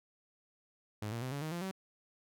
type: tone with pitch steps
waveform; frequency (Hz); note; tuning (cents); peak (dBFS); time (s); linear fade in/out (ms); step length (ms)
sawtooth; 105.7 / 116.61 / 128.64 / 141.91 / 156.55 / 172.7 / 190.52; G#2 / A#2 / C3 / C#3 / D#3 / F3 / G3; +31 / +1 / -29 / +41 / +11 / -19 / -49; -33; 1.02-1.713; 5; 99
effects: none